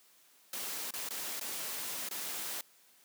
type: noise with dropouts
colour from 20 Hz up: white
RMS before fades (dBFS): -39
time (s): 0.53-2.61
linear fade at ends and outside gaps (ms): 2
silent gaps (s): 0.908-0.937 / 1.089-1.106 / 1.397-1.411 / 2.089-2.11
effects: white hiss -64 dBFS RMS until 3.04 s + high-pass 200 Hz 12 dB/octave